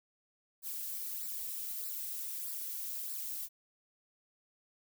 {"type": "noise with flanger", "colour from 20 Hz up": "violet", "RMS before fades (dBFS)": -40, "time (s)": [0.62, 3.49], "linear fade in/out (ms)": 50, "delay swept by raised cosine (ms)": [0.31, 3.01], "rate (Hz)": 1.6, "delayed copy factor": -0.75, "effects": []}